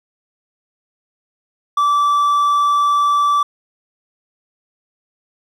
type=tone; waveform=triangle; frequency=1161 Hz; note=D6; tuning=20 cents flat; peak=-10 dBFS; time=1.77-3.43 s; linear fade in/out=5 ms; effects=none